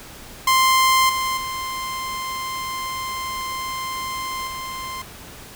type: tone with level steps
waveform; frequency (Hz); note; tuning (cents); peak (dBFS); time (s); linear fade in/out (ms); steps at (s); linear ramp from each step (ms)
sawtooth; 1046.5; C6; 0; -10 / -17 / -22 / -25; 0.47-5.02; 5; 1.09 / 1.37 / 4.47; 5
effects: pink hiss -40 dBFS RMS until 5.55 s